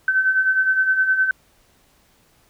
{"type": "beating tone pair", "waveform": "sine", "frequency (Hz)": [1524, 1533.7], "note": ["G6", "G6"], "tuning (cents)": [-49, -38], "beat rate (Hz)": 9.7, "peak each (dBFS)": [-23, -16], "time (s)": [0.08, 1.31], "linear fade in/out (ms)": 2, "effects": ["pink hiss -58 dBFS RMS until 2.49 s"]}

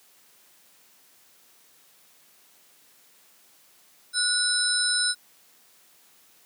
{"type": "tone cluster", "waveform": "sine", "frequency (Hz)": [1457, 3970, 5240, 8940], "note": ["F#6", "B7", "E8", "C#9"], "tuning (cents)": [-27, 8, -11, 14], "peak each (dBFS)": -27, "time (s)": [4.13, 5.15], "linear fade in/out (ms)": 50, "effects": ["white hiss -58 dBFS RMS until 6.45 s", "high-pass 150 Hz 12 dB/octave"]}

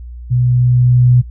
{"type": "tone with level ramp", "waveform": "sine", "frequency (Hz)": 123.9, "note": "B2", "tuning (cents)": 6, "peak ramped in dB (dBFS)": [-10, -5], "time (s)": [0.3, 1.22], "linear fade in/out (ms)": 20, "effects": ["noise-tail reverb RT60 0.1 s tail -21 dB re dry", "added 60 Hz sine -27 dBFS peak until 1.3 s"]}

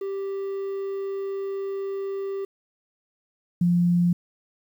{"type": "tone pair in turn", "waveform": ["triangle", "sine"], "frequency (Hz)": [392, 174.62], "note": ["G4", "F3"], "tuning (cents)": [0, 0], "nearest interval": "octave + major second", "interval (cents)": 1400, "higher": "first", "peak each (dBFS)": [-25, -17], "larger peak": "second", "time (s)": [[0.01, 2.45], [3.61, 4.13]], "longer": "first", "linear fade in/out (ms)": 5, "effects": ["9-bit"]}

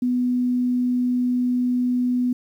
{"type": "tone", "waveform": "sine", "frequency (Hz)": 248, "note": "B3", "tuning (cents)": 7, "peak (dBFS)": -18, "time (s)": [0.02, 2.33], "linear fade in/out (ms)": 5, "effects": ["9-bit"]}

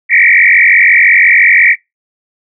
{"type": "tone with frequency modulation", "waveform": "sine", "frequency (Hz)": 2093, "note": "C7", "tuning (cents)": 0, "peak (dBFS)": -3, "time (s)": [0.09, 1.76], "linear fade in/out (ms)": 50, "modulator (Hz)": 45.8, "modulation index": 5.5, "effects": ["noise-tail reverb RT60 0.2 s tail -25 dB re dry"]}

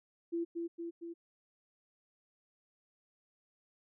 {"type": "tone with echo", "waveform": "sine", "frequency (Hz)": 337.7, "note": "E4", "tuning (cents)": 42, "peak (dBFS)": -32, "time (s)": [0.32, 0.45], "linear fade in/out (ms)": 20, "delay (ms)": 230, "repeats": 3, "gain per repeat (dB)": -3, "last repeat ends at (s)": 1.14, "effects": []}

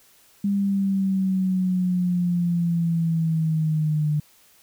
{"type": "linear sweep", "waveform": "sine", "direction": "down", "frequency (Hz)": [201.1, 149.3], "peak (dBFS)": -19, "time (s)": [0.44, 4.2], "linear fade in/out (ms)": 5, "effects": ["white hiss -56 dBFS RMS until 4.62 s"]}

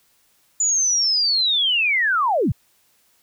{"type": "linear sweep", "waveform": "sine", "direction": "down", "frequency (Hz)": [7020, 73.2], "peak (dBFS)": -16, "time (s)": [0.6, 2.52], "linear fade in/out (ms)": 5, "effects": ["white hiss -61 dBFS RMS until 3.22 s"]}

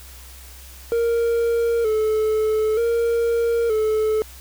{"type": "tone with vibrato", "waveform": "triangle", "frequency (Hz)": 449.3, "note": "A4", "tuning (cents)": 36, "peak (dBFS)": -15, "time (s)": [0.92, 4.22], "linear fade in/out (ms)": 0, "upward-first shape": "square", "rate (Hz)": 0.54, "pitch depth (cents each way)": 62, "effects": ["added 64 Hz sine -41 dBFS peak until 4.4 s", "white hiss -44 dBFS RMS until 4.4 s"]}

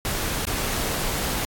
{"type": "noise with dropouts", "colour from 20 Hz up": "pink", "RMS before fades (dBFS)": -26, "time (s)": [0.05, 1.45], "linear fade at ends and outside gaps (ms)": 1, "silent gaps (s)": [0.453, 0.469], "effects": ["AAC 64 kbps"]}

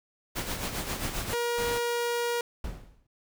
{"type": "noise with tremolo", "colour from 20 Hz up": "pink", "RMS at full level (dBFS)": -31, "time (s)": [0.35, 1.35], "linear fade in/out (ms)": 20, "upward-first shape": "sine", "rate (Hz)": 7.5, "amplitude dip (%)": 55}
{"type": "tone", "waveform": "sawtooth", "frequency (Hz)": 475.6, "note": "A#4", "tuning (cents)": 35, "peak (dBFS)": -23, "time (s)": [1.33, 2.41], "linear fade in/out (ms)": 2}
{"type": "noise", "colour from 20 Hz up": "pink", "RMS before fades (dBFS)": -36, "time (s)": [1.57, 1.79], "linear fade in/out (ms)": 20}
{"type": "noise with exponential decay", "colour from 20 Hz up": "brown", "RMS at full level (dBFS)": -30, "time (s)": [2.64, 3.07], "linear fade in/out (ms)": 5, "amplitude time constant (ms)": 92}
{"effects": []}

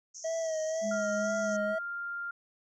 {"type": "band-pass noise", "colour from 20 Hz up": "pink", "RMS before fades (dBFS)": -46, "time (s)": [0.14, 1.57], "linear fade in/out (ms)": 10, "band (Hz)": [5700, 6700], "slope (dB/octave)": 96}
{"type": "tone with vibrato", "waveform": "triangle", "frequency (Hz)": 642, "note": "E5", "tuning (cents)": -46, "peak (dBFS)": -28, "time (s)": [0.24, 1.79], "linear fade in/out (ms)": 10, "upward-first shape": "sine", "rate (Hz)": 2, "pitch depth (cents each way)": 43}
{"type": "tone with tremolo", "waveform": "sine", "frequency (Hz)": 207.7, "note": "G#3", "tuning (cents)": 0, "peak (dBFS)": -33, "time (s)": [0.81, 1.76], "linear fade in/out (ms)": 50, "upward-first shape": "triangle", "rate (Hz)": 3.1, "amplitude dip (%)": 35}
{"type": "tone", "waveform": "sine", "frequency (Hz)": 1396.9, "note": "F6", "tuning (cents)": 0, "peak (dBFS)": -34, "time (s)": [0.91, 2.31], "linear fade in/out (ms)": 5}
{"effects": []}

